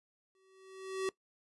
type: tone with exponential growth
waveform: square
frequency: 380.9 Hz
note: G4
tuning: 50 cents flat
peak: -31 dBFS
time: 0.35-1.09 s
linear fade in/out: 1 ms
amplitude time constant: 160 ms
effects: noise-tail reverb RT60 0.1 s tail -20 dB re dry + resampled to 24000 Hz